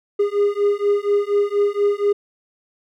triangle beating tone pair, 406 / 410.2 Hz, G#4 / G#4, -39 / -21 cents, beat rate 4.2 Hz, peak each -17 dBFS, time 0.19-2.13 s, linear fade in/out 10 ms, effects none

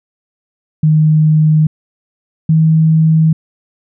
sine tone pair in turn, 155 / 159.27 Hz, D#3 / D#3, -6 / +41 cents, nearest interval unison, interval 47 cents, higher second, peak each -6 dBFS, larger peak neither, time 0.83-1.67 / 2.49-3.33 s, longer neither, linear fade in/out 5 ms, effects none

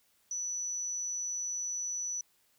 sine tone, 5940 Hz, F#8, 6 cents sharp, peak -33 dBFS, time 0.31-2.21 s, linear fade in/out 2 ms, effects white hiss -70 dBFS RMS until 2.58 s

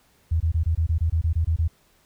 sine tone bursts, 81.4 Hz, E2, 21 cents flat, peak -18 dBFS, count 12, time 0.31-1.68 s, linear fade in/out 10 ms, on 94 ms, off 22 ms, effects pink hiss -61 dBFS RMS until 2.05 s

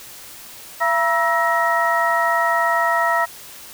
sine tone cluster, 677 / 958 / 1314 / 1890 Hz, E5 / A#5 / E6 / A#6, +46 / +47 / -6 / +23 cents, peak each -21 dBFS, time 0.8-3.26 s, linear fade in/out 20 ms, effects white hiss -39 dBFS RMS until 3.73 s

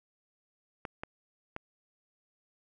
clicks, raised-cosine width 0.5 ms, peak -22 dBFS, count 3, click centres 0.852 / 1.035 / 1.564 s, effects none

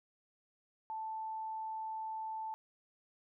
sine tone, 880 Hz, A5, in tune, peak -38 dBFS, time 0.9-2.54 s, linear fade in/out 0 ms, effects none

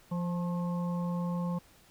harmonic tone with a mistuned harmonic, 174.4 Hz, F3, 2 cents flat, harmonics 1 / 3 / 5 / 6, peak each -30 / -41 / -45 / -44 dBFS, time 0.11-1.59 s, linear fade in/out 10 ms, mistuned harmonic 6, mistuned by +48 cents, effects pink hiss -60 dBFS RMS until 1.9 s

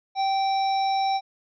harmonic tone, 778 Hz, G5, 13 cents flat, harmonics 1 / 3 / 5 / 7, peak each -21 / -37 / -35 / -37 dBFS, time 0.15-1.21 s, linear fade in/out 50 ms, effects none

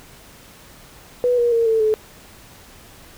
sine tone with pitch steps, 492.1 / 476.4 / 461.3 / 446.6 / 432.4 Hz, B4 / A#4 / A#4 / A4 / A4, -6 / +38 / -18 / +26 / -30 cents, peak -14 dBFS, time 1.24-1.94 s, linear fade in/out 0 ms, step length 140 ms, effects pink hiss -45 dBFS RMS until 3.17 s

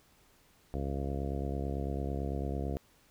harmonic tone, 69 Hz, C#2, 7 cents flat, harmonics 1 / 2 / 3 / 4 / 5 / 6 / 7 / 8 / 9 / 10, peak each -35 / -39 / -42 / -42 / -44 / -44 / -45 / -49 / -50 / -46 dBFS, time 0.74-2.77 s, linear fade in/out 0 ms, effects pink hiss -65 dBFS RMS until 3.1 s

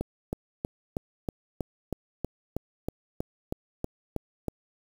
click train, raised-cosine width 2 ms, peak -16 dBFS, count 15, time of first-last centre 0.01-4.483 s, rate 3.13 Hz, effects 7-bit

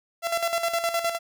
sawtooth tone with tremolo, 676 Hz, E5, 43 cents sharp, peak -18 dBFS, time 0.22-1.19 s, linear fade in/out 50 ms, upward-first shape square, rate 9.7 Hz, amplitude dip 60%, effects none

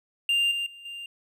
triangle tone with level steps, 2794 Hz, F7, in tune, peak -19 / -25 / -42 / -34 dBFS, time 0.29-1.06 s, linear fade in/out 2 ms, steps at 0.51 / 0.66 / 0.85 s, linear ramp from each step 5 ms, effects none

